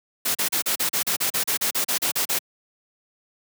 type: noise bursts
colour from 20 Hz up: white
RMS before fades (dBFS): -23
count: 16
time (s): 0.25-2.39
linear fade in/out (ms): 10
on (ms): 100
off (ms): 36
effects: high-pass 150 Hz 12 dB/octave